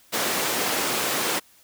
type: high-pass noise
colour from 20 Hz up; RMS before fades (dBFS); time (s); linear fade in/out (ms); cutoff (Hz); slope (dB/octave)
pink; -25; 0.12-1.4; 20; 310; 12
effects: white hiss -56 dBFS RMS until 1.63 s